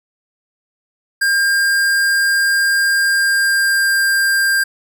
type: tone with pitch glide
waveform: square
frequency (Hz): 1604 to 1593.8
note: G6 to G6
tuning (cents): +39 to +28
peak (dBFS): -13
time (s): 1.21-4.64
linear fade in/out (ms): 10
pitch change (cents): -11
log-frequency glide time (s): 2.94-4.01
effects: none